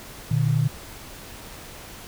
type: tone pair together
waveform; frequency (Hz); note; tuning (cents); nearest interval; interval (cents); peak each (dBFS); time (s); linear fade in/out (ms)
sine; 120 / 151.19; B2 / D#3; -49 / -49; major third; 400; -21; 0.31-0.68; 5
effects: pink hiss -41 dBFS RMS until 2.07 s